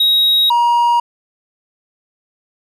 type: tone pair in turn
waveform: triangle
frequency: 3800 / 950 Hz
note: A#7 / A#5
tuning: +33 / +33 cents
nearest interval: 2 octaves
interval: 2400 cents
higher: first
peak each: -8 dBFS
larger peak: neither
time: 0-0.5 / 0.5-1 s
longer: neither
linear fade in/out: 5 ms
effects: none